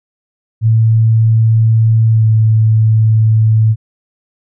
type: tone with pitch glide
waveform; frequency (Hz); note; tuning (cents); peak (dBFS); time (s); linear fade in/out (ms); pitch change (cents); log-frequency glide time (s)
sine; 112.1 to 110.17; A2 to A2; +33 to +3; -6; 0.61-3.76; 50; -30; 2.11-2.25
effects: none